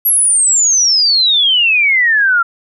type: exponential sweep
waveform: sine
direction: down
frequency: 11740 to 1353 Hz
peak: -8 dBFS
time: 0.05-2.43 s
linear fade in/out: 10 ms
effects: none